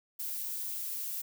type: noise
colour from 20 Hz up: violet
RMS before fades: -37 dBFS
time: 0.19-1.22 s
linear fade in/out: 10 ms
effects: none